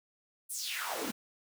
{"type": "noise with high-pass filter sweep", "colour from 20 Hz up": "pink", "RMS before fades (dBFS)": -37, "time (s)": [0.49, 1.12], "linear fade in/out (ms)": 20, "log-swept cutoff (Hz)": [11000, 210], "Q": 3.6, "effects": []}